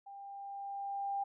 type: tone with level ramp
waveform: sine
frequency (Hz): 796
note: G5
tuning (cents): +26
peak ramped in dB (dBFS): -47 to -32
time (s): 0.06-1.24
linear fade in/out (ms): 10
effects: none